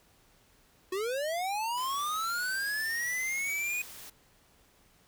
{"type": "linear sweep", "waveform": "square", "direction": "up", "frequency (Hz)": [360.8, 2489], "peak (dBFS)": -31, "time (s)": [0.92, 3.82], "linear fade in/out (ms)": 5}
{"type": "noise", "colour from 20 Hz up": "white", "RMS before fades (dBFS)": -47, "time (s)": [1.77, 4.1], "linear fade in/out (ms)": 5}
{"effects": ["pink hiss -64 dBFS RMS until 5.07 s"]}